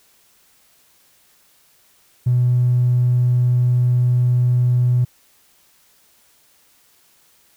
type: tone with tanh clipping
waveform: triangle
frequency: 123.47 Hz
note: B2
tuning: in tune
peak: -12 dBFS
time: 2.26-5.05 s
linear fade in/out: 10 ms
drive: 1 dB
effects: white hiss -56 dBFS RMS until 7.56 s